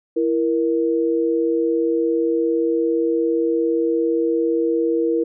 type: tone pair together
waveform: sine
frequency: 332.6 / 470 Hz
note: E4 / A#4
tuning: +16 / +14 cents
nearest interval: tritone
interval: 598 cents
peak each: -19 dBFS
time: 0.16-5.24 s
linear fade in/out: 10 ms
effects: none